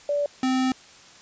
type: tone pair in turn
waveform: sine / square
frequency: 579 / 259.1 Hz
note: D5 / C4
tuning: -25 / -17 cents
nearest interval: octave + major second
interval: 1392 cents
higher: first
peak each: -21 dBFS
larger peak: neither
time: 0.09-0.26 / 0.43-0.72 s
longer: second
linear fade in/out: 2 ms
effects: white hiss -49 dBFS RMS until 1.21 s + resampled to 16000 Hz